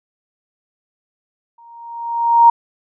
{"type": "tone with exponential growth", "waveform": "sine", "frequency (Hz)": 934, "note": "A#5", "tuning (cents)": 3, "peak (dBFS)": -3, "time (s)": [1.58, 2.5], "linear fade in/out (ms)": 5, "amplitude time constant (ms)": 200, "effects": []}